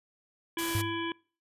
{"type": "harmonic tone", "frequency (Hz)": 333.8, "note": "E4", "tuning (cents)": 22, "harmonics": [1, 3, 5, 7, 9, 10], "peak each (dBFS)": [-33, -38, -40, -41, -43, -43], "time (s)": [0.57, 1.12], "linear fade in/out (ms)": 2}
{"type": "noise", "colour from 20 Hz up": "white", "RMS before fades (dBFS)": -36, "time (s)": [0.58, 0.82], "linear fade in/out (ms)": 10}
{"type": "tone with exponential decay", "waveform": "sine", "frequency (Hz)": 102.9, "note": "G#2", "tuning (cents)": -16, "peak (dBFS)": -25, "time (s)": [0.75, 1.12], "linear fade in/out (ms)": 0, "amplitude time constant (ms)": 80}
{"effects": ["noise-tail reverb RT60 0.4 s tail -25 dB re dry", "resampled to 32000 Hz"]}